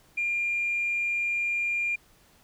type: tone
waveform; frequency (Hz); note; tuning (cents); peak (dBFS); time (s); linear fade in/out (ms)
sine; 2400; D7; +37; -24; 0.17-1.96; 10
effects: tanh soft clip ceiling -20 dBFS + pink hiss -60 dBFS RMS until 2.43 s